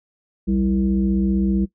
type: tone with frequency modulation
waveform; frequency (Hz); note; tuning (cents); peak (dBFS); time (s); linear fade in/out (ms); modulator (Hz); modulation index
sine; 194.7; G3; -12; -16; 0.47-1.66; 20; 135; 0.86
effects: noise-tail reverb RT60 0.1 s tail -19 dB re dry